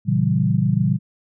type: chord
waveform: sine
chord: A# diminished seventh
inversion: none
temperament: equal with one note detuned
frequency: 116.54 / 138.59 / 164.81 / 192.52 Hz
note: A#2 / C#3 / E3 / G3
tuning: 0 / 0 / 0 / -31 cents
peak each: -21 dBFS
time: 0.05-0.99 s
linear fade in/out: 50 ms
effects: none